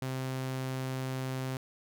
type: tone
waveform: sawtooth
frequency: 130.81 Hz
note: C3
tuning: in tune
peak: -29 dBFS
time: 0.02-1.57 s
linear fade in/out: 2 ms
effects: none